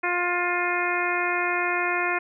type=harmonic tone; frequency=353.2 Hz; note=F4; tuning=20 cents sharp; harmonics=1 / 2 / 3 / 4 / 5 / 6 / 7; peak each=-30 / -30 / -30 / -30 / -30 / -30 / -30 dBFS; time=0.03-2.19 s; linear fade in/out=10 ms; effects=none